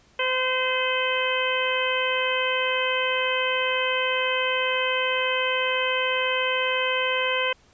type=harmonic tone; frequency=514 Hz; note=C5; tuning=31 cents flat; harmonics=1 / 2 / 3 / 4 / 5 / 6; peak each=-27 / -29 / -30 / -30 / -28 / -29 dBFS; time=0.19-7.53 s; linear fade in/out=5 ms; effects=pink hiss -58 dBFS RMS until 7.73 s + resampled to 16000 Hz